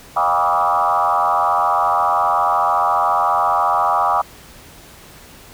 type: tone with frequency modulation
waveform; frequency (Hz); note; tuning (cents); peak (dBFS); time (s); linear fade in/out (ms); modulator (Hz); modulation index
sine; 974; B5; -24; -13; 0.16-4.22; 10; 85.6; 3.5
effects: pink hiss -42 dBFS RMS until 5.53 s